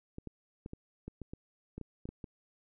clicks, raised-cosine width 3 ms, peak -29 dBFS, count 12, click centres 0.184 / 0.273 / 0.661 / 0.734 / 1.08 / 1.217 / 1.335 / 1.78 / 1.813 / 2.055 / 2.09 / 2.242 s, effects none

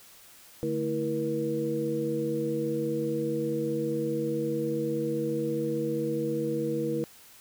sine tone cluster, 147.5 / 222.6 / 327.6 / 476.7 Hz, D3 / A3 / E4 / A#4, +8 / +20 / -11 / +39 cents, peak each -35 / -35 / -31 / -30 dBFS, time 0.63-7.04 s, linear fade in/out 0 ms, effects white hiss -53 dBFS RMS until 7.4 s

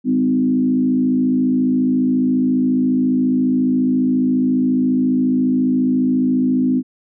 sine tone with frequency modulation, 254.9 Hz, C4, 45 cents flat, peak -13 dBFS, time 0.04-6.83 s, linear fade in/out 50 ms, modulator 54.5 Hz, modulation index 0.81, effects none

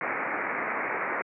white low-pass noise, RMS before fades -30 dBFS, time 0.01-1.22 s, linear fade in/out 2 ms, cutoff 2300 Hz, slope 96 dB/octave, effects high-pass 300 Hz 12 dB/octave

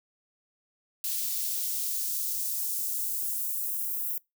blue noise with high-pass filter sweep, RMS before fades -31 dBFS, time 1.04-4.18 s, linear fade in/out 2 ms, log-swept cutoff 3200 to 12000 Hz, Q 0.81, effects noise-tail reverb RT60 0.2 s tail -24 dB re dry

